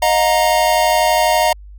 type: chord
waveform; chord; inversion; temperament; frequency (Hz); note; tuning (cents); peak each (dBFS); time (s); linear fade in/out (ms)
square; Eb suspended second; none; equal with one note detuned; 622.3 / 714.4 / 932.3; Eb5 / F5 / Bb5; 0 / +39 / 0; -17; 0.02-1.53; 5
effects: added 50 Hz sine -34 dBFS peak until 1.78 s